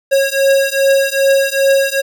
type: beating tone pair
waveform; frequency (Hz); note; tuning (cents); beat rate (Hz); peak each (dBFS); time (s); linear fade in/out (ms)
square; 545 / 547.5; C#5 / C#5; -29 / -22; 2.5; -14; 0.11-2.02; 20
effects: none